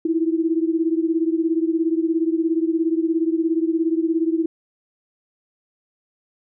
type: beating tone pair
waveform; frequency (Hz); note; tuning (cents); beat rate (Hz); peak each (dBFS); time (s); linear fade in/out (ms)
sine; 322.3 / 339.3; E4 / F4; -39 / -50; 17; -19 / -22; 0.05-4.46; 5
effects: none